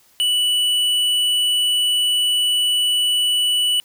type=tone with tanh clipping; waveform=sine; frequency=2960 Hz; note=F#7; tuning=in tune; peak=-17 dBFS; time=0.2-3.8 s; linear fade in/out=0 ms; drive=11 dB; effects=white hiss -55 dBFS RMS until 3.84 s